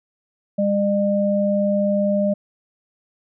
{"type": "tone pair together", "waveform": "sine", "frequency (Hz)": [201.4, 604.1], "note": ["G3", "D5"], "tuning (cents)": [47, 49], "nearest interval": "octave + perfect fifth", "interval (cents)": 1902, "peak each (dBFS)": -19, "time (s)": [0.58, 2.34], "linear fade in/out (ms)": 10, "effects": []}